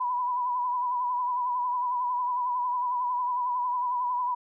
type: tone with vibrato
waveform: sine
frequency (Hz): 987.8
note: B5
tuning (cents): 0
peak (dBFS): -25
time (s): 0-4.35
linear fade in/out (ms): 10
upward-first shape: triangle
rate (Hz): 11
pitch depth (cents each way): 54
effects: none